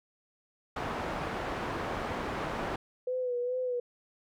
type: low-pass noise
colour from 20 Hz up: white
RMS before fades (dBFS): -35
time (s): 0.76-2.76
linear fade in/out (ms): 5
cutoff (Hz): 1100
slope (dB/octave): 12
type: tone with vibrato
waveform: sine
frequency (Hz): 497.1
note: B4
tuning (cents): +11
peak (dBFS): -29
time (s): 3.07-3.8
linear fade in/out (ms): 5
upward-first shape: sine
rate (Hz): 2.4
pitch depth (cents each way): 45
effects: none